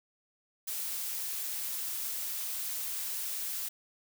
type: noise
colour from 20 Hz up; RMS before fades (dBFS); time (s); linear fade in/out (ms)
blue; -36; 0.67-3.69; 10
effects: none